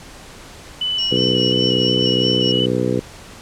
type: tone with vibrato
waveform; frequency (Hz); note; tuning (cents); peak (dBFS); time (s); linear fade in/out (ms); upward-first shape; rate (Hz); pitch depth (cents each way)
sine; 2960; F#7; 0; -18; 0.81-2.66; 5; square; 2.8; 19
type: tone with tremolo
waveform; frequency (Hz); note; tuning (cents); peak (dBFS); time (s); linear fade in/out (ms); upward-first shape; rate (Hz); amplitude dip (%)
sine; 5450; F8; -43; -21; 0.98-2.52; 5; triangle; 4.8; 90
type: harmonic tone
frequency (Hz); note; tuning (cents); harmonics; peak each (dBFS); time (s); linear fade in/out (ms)
62.2; B1; +13; 2 / 3 / 4 / 5 / 6 / 7 / 8; -24 / -24 / -24 / -24 / -24 / -24 / -24; 1.11-3; 10
effects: pink hiss -39 dBFS RMS until 3.41 s + low-pass 9000 Hz 12 dB/octave